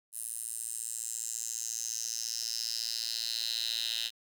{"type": "tone with high-pass filter sweep", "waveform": "10% pulse", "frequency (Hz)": 114.5, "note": "A#2", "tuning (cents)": -31, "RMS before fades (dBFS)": -36, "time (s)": [0.12, 4.11], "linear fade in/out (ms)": 50, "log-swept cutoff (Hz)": [10000, 3500], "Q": 5.1, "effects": []}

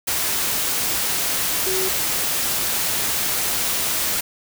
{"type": "tone in noise", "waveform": "sine", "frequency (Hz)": 377.4, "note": "F#4", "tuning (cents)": 34, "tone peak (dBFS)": -24, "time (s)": [1.66, 1.89], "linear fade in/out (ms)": 10, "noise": "white", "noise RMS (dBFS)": -22, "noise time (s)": [0.07, 4.21], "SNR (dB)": -5, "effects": []}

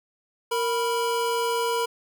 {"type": "tone pair together", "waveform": "square", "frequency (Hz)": [464.5, 982.5], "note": ["A#4", "B5"], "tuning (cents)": [-6, -9], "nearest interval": "octave + minor second", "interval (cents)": 1297, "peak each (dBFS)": [-26, -27], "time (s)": [0.51, 1.86], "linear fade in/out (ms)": 10, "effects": []}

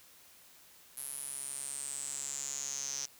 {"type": "tone with band-pass filter sweep", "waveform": "sawtooth", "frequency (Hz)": 140, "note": "C#3", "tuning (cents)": 18, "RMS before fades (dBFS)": -40, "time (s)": [0.97, 3.06], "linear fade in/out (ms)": 5, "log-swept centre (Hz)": [11000, 5900], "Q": 10, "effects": ["white hiss -59 dBFS RMS until 3.19 s"]}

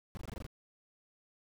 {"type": "noise bursts", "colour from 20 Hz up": "brown", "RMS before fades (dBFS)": -42, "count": 8, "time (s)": [0.15, 0.465], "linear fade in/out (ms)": 0, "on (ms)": 21, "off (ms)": 21, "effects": []}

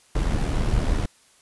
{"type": "noise with amplitude modulation", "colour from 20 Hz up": "brown", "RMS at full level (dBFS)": -20, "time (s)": [0.15, 1.06], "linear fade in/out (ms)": 5, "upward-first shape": "sine", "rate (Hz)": 76.8, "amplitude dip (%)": 50, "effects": ["white hiss -57 dBFS RMS until 1.41 s", "resampled to 24000 Hz"]}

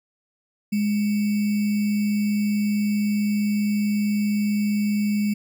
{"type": "tone with sample-and-hold", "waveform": "sine", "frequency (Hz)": 207.7, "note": "G#3", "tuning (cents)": 0, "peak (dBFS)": -19, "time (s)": [0.72, 5.34], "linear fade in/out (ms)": 10, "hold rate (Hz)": 2450, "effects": []}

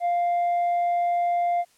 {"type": "tone with tanh clipping", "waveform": "sine", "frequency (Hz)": 698.5, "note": "F5", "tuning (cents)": 0, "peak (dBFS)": -21, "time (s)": [0, 1.65], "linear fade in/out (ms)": 50, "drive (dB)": 2, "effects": ["white hiss -61 dBFS RMS until 1.77 s", "low-pass 11000 Hz 12 dB/octave"]}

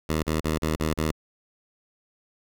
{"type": "tone bursts", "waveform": "10% pulse", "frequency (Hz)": 78.4, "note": "D#2", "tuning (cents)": 14, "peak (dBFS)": -15, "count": 6, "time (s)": [0.09, 1.115], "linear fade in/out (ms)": 5, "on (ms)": 140, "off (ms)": 37, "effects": []}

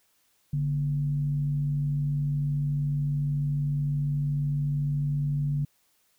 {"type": "tone with frequency modulation", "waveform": "sine", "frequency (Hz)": 144.8, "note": "D3", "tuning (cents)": -24, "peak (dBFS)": -24, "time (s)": [0.53, 5.65], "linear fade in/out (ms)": 5, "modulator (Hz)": 93.8, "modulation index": 0.29, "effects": ["white hiss -68 dBFS RMS until 6.18 s"]}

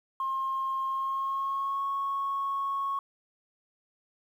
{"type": "tone with pitch glide", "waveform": "sine", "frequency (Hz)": [1067, 1101.4], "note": ["C6", "C#6"], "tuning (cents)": [34, -11], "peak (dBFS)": -27, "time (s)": [0.2, 2.99], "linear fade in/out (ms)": 2, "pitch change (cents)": 55, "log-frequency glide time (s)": [0.86, 1.83], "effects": ["tanh soft clip ceiling -23 dBFS", "10-bit"]}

